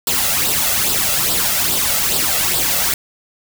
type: noise with flanger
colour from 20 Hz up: white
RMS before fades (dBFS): -17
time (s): 0.07-2.94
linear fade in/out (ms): 2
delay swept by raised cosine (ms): 0.23 to 1.53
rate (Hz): 2.4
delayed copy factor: +0.6
effects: none